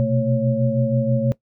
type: tone cluster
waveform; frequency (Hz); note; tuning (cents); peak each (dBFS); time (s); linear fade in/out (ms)
sine; 122.4 / 128.6 / 224.6 / 550; B2 / C3 / A3 / C#5; -15 / -30 / +36 / -14; -22; 0-1.32; 0
effects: noise-tail reverb RT60 0.1 s tail -19 dB re dry